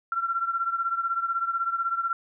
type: beating tone pair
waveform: sine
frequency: 1358 / 1374 Hz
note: F6 / F6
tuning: -49 / -29 cents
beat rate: 16 Hz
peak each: -26 / -30 dBFS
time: 0.12-2.13 s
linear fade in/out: 2 ms
effects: none